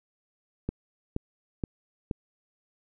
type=click train; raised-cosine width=3 ms; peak=-16 dBFS; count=4; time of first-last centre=0.69-2.112 s; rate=2.11 Hz; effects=none